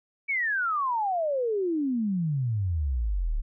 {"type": "exponential sweep", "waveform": "sine", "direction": "down", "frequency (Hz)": [2306, 33.61], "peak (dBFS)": -24, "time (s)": [0.28, 3.42], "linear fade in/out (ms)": 20, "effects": []}